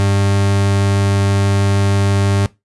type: tone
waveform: 40% pulse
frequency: 99.3 Hz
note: G2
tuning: 23 cents sharp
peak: -11 dBFS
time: 0-2.46 s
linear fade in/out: 0 ms
effects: noise-tail reverb RT60 0.2 s tail -19 dB re dry + resampled to 24000 Hz